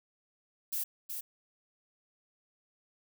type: noise with echo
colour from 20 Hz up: violet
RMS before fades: -34 dBFS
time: 0.72-0.84 s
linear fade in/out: 10 ms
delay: 370 ms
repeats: 1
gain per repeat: -5 dB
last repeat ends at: 1.21 s
effects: none